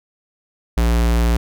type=tone; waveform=square; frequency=58.1 Hz; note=A#1; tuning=5 cents flat; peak=-14 dBFS; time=0.77-1.37 s; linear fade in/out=5 ms; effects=none